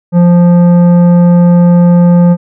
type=tone with tanh clipping; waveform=sine; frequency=174.61 Hz; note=F3; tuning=in tune; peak=-4 dBFS; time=0.12-2.37 s; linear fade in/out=50 ms; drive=11 dB; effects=none